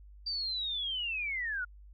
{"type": "linear sweep", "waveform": "sine", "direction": "down", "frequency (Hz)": [4699, 1400], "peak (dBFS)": -32, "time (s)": [0.26, 1.65], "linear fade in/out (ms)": 10, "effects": ["added 50 Hz sine -50 dBFS peak until 1.93 s"]}